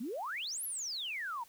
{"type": "exponential two-way sweep", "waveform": "sine", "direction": "up then down", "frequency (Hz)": [207.8, 11810, 892], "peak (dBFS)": -36, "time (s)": [0, 1.44], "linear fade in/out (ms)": 10, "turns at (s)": 0.64, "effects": ["white hiss -61 dBFS RMS until 1.48 s"]}